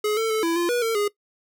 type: tone with pitch steps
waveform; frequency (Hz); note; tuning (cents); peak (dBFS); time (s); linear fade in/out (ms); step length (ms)
square; 422.8 / 447.6 / 436.9 / 333.4 / 345.4 / 484.2 / 453.1 / 412.3; G#4 / A4 / A4 / E4 / F4 / B4 / A#4 / G#4; +31 / +30 / -12 / +20 / -19 / -34 / -49 / -13; -21; 0.04-1.08; 5; 130
effects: noise-tail reverb RT60 0.1 s tail -20 dB re dry